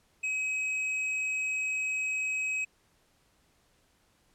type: tone with hard clipping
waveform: sine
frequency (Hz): 2543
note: D#7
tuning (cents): +37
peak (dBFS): -30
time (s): 0.23-2.65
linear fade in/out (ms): 10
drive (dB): 5
effects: pink hiss -68 dBFS RMS until 4.34 s + low-pass 12000 Hz 12 dB/octave